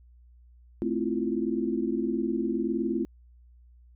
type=chord; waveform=sine; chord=F major seventh; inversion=first; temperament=equal; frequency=220 / 261.6 / 329.6 / 349.2 Hz; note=A3 / C4 / E4 / F4; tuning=0 / 0 / 0 / 0 cents; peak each=-31 dBFS; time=0.82-3.05 s; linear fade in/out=0 ms; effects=added 60 Hz sine -52 dBFS peak until 3.95 s